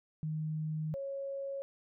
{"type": "tone pair in turn", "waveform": "sine", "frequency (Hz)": [155.56, 550.4], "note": ["D#3", "C#5"], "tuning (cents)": [0, -12], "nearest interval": "octave + minor seventh", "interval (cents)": 2188, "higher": "second", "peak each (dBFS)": [-33, -36], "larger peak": "first", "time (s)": [[0.23, 0.94], [0.94, 1.62]], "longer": "first", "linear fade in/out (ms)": 0, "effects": []}